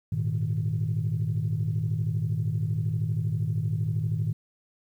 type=chord; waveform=sine; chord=Ab suspended second; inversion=none; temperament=equal; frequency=103.83 / 116.54 / 155.56 Hz; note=Ab2 / Bb2 / Eb3; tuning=0 / 0 / 0 cents; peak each=-28 dBFS; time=0.12-4.33 s; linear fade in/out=5 ms; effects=tanh soft clip ceiling -18 dBFS + 10-bit